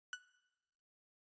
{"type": "tone with exponential decay", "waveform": "35% pulse", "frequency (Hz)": 1482, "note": "F#6", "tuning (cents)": 2, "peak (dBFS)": -35, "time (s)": [0.13, 0.21], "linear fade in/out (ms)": 1, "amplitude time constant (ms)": 17, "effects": ["noise-tail reverb RT60 1.0 s tail -17 dB re dry", "resampled to 16000 Hz"]}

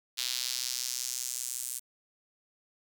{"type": "tone with high-pass filter sweep", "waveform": "sawtooth", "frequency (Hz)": 125.4, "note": "B2", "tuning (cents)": 27, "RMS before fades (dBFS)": -35, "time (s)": [0.17, 1.8], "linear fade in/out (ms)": 20, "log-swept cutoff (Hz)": [3900, 8700], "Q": 1.9, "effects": []}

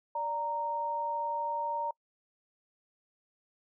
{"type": "tone pair together", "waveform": "sine", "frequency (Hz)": [584.6, 928], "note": ["D5", "A#5"], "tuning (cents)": [-8, -8], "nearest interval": "minor sixth", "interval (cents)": 800, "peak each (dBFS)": [-38, -31], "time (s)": [0.15, 1.91], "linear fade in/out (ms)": 5, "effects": ["noise-tail reverb RT60 0.1 s tail -26 dB re dry"]}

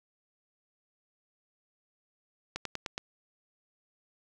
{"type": "slowing click train", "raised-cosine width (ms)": 0.2, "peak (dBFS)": -17, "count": 5, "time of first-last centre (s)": [2.56, 2.979], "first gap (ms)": 93, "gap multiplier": 1.08, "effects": []}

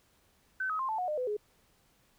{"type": "tone with pitch steps", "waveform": "sine", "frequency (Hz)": [1527, 1269.3, 1055.1, 877, 729, 606, 503.7, 418.7], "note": ["G6", "D#6", "C6", "A5", "F#5", "D#5", "B4", "G#4"], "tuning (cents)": [-46, 34, 14, -6, -26, -46, 34, 14], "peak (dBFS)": -30, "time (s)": [0.6, 1.368], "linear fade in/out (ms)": 5, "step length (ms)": 96, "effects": ["pink hiss -68 dBFS RMS until 2.18 s"]}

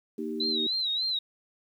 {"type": "chord", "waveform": "sine", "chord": "Eb major", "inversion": "second", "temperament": "equal", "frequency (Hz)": [233.1, 311.1, 392], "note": ["Bb3", "Eb4", "G4"], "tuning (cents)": [0, 0, 0], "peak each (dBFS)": -35, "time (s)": [0.18, 0.67], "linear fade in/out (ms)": 5}
{"type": "tone with vibrato", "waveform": "sine", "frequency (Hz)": 3951, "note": "B7", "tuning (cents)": 0, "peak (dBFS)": -26, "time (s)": [0.4, 1.19], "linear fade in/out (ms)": 5, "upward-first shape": "sine", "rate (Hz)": 3.4, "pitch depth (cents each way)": 100}
{"effects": ["10-bit"]}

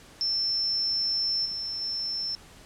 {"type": "tone with level steps", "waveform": "sine", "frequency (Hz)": 5350, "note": "E8", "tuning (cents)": 25, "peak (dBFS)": [-24, -30, -28], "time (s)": [0.21, 2.35], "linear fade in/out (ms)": 0, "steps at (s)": [1.45, 1.81], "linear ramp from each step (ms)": 10, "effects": ["pink hiss -51 dBFS RMS until 2.65 s", "low-pass 10000 Hz 12 dB/octave"]}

